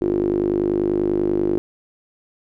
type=tone with band-pass filter; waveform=sawtooth; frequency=50.2 Hz; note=G1; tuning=42 cents sharp; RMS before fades=-20 dBFS; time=0.01-1.58 s; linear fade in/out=0 ms; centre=350 Hz; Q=8.1; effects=none